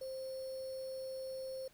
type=tone with sample-and-hold; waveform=sine; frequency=526 Hz; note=C5; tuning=9 cents sharp; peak=-40 dBFS; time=0.01-1.68 s; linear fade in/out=5 ms; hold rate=4900 Hz; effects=pink hiss -66 dBFS RMS until 1.73 s